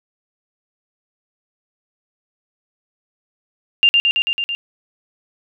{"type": "tone with echo", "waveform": "sine", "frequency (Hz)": 2794, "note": "F7", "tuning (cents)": 0, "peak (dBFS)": -8, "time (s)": [3.83, 3.89], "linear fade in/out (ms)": 0, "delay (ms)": 110, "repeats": 6, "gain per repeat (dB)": -2, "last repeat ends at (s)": 4.55, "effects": []}